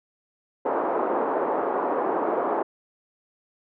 pink band-pass noise, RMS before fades -25 dBFS, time 0.65-2.63 s, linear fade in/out 10 ms, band 330 to 1100 Hz, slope 24 dB/octave, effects none

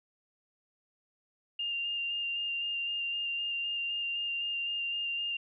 sine tone with vibrato, 2800 Hz, F7, 4 cents sharp, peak -31 dBFS, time 1.59-5.37 s, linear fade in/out 5 ms, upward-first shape square, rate 3.9 Hz, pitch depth 12 cents each way, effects none

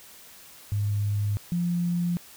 sine tone pair in turn, 102.9 / 174.06 Hz, G#2 / F3, -16 / -6 cents, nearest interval major sixth, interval 910 cents, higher second, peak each -23 dBFS, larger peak neither, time 0.72-1.37 / 1.52-2.17 s, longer neither, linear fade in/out 0 ms, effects white hiss -49 dBFS RMS until 2.36 s

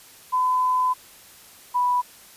sine tone pair in turn, 1011 / 986.2 Hz, B5 / B5, +40 / -3 cents, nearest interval unison, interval 43 cents, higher first, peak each -18 dBFS, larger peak neither, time 0.32-0.94 / 1.74-2.02 s, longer first, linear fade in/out 20 ms, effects white hiss -48 dBFS RMS until 2.36 s + resampled to 32000 Hz

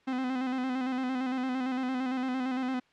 45% pulse tone with vibrato, 257.2 Hz, C4, 30 cents flat, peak -29 dBFS, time 0.07-2.8 s, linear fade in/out 10 ms, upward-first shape square, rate 8.8 Hz, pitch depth 40 cents each way, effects white hiss -65 dBFS RMS until 2.92 s + low-pass 3000 Hz 12 dB/octave

